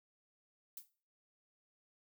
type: noise with exponential decay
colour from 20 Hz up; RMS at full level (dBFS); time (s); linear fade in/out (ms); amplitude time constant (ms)
violet; -43; 0.77-0.89; 1; 24
effects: noise-tail reverb RT60 0.4 s tail -17 dB re dry